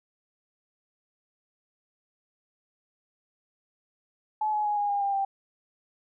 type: tone with pitch steps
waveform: sine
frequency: 857 / 844.7 / 832.6 / 820.7 / 808.9 / 797.3 / 785.9 Hz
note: A5 / G#5 / G#5 / G#5 / G#5 / G5 / G5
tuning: -46 / +29 / +4 / -21 / -46 / +29 / +4 cents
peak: -24 dBFS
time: 4.41-5.25 s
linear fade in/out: 5 ms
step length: 120 ms
effects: none